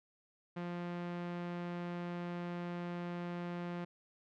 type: tone with low-pass filter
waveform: sawtooth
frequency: 174.61 Hz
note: F3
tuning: in tune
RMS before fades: -41 dBFS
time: 0.56-3.85 s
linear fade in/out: 10 ms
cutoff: 2500 Hz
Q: 0.76
effects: none